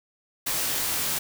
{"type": "noise with comb filter", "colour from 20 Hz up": "white", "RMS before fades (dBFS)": -27, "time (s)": [0.46, 1.19], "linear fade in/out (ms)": 10, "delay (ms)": 20, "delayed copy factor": -0.55, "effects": []}